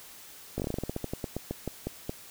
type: slowing click train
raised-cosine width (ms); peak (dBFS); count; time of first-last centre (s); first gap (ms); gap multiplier
2; -18; 19; 0.58-2.095; 18; 1.16
effects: white hiss -49 dBFS RMS until 2.3 s